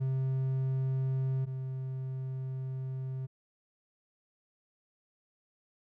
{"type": "tone pair in turn", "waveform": "triangle", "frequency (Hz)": [132.2, 131.29], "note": ["C3", "C3"], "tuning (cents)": [18, 6], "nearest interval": "unison", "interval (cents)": 12, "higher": "first", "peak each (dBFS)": [-26, -32], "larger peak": "first", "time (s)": [[0, 1.46], [1.46, 3.27]], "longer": "second", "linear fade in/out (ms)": 20, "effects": []}